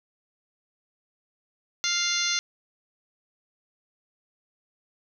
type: harmonic tone with a mistuned harmonic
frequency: 698.5 Hz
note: F5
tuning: in tune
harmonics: 2 / 3 / 4 / 5 / 6 / 7 / 8 / 9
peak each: -33 / -31 / -35 / -31 / -30 / -36 / -33 / -30 dBFS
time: 1.84-2.39 s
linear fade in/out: 0 ms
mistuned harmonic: 9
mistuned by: -17 cents
effects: none